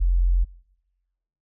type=tone; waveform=sine; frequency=43.91 Hz; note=F1; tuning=10 cents sharp; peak=-16 dBFS; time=0-0.45 s; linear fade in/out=20 ms; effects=noise-tail reverb RT60 1.0 s tail -24 dB re dry